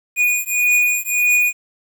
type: beating tone pair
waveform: square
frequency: 2458 / 2459.7 Hz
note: D#7 / D#7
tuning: -22 / -21 cents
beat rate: 1.7 Hz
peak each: -18 dBFS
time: 0.16-1.53 s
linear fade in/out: 50 ms
effects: 8-bit